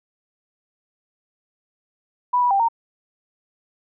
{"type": "tone with pitch steps", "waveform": "sine", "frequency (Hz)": [986, 977, 790, 921], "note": ["B5", "B5", "G5", "A#5"], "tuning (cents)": [-3, -19, 13, -21], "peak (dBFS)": -15, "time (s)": [2.33, 2.686], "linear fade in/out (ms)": 10, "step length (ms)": 89, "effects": []}